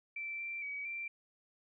sine tone with pitch steps, 2335 / 2351 / 2271 / 2354 Hz, D7 / D7 / C#7 / D7, -11 / +1 / +41 / +3 cents, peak -38 dBFS, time 0.16-1.08 s, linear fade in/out 5 ms, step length 230 ms, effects none

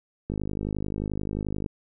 click train, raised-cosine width 3 ms, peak -17 dBFS, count 71, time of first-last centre 0.3-1.662 s, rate 51.4 Hz, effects none

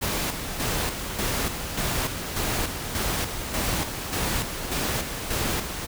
pink noise with tremolo, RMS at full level -26 dBFS, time 0.01-5.87 s, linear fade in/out 20 ms, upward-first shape square, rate 1.7 Hz, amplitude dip 50%, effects none

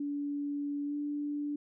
sine tone with pitch glide, 287.5 to 291.9 Hz, D4 to D4, -37 to -10 cents, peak -32 dBFS, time 0-1.56 s, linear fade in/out 5 ms, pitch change +27 cents, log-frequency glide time 0.85-0.95 s, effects none

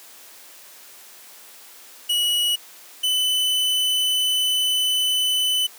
45% pulse tone pair in turn, 2921 / 3010 Hz, F#7 / F#7, -23 / +29 cents, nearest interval minor second, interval 52 cents, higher second, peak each -18 dBFS, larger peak neither, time 2.09-2.56 / 3.03-5.67 s, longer second, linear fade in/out 10 ms, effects white hiss -45 dBFS RMS until 5.78 s + high-pass 300 Hz 12 dB/octave

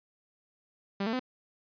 sawtooth tone with pitch steps, 197.9 / 224.7 / 255.2 Hz, G3 / A3 / C4, +17 / +37 / -43 cents, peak -25 dBFS, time 1-1.195 s, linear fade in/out 5 ms, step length 65 ms, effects resampled to 11025 Hz

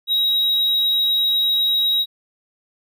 triangle tone, 3823 Hz, A#7, 43 cents sharp, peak -14 dBFS, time 0.07-2.06 s, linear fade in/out 50 ms, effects none

